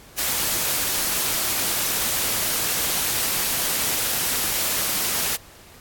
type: noise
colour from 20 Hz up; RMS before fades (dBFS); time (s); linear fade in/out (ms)
white; -23; 0.17-5.37; 20
effects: pink hiss -47 dBFS RMS until 5.8 s + AAC 64 kbps